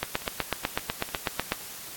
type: two click trains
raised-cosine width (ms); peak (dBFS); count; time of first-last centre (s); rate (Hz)
0.3; -9 / -22; 13 / 4; 0.03-1.521 / 0.22-1.524; 8.05 / 2.3
effects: white hiss -41 dBFS RMS until 1.96 s + AAC 64 kbps